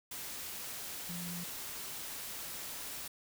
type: tone in noise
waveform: sine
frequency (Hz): 174.61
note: F3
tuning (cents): 0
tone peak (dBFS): -41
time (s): 1.09-1.44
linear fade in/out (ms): 5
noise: white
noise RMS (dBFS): -43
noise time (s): 0.11-3.08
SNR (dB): -1
effects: none